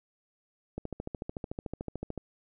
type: click train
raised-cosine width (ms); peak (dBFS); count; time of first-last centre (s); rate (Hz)
2; -22; 20; 0.78-2.177; 13.6
effects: none